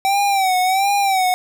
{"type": "tone with vibrato", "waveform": "square", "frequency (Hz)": 770, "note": "G5", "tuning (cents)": -31, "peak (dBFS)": -15, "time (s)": [0.05, 1.34], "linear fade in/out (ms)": 0, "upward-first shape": "sine", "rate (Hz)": 1.4, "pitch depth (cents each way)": 86, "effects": []}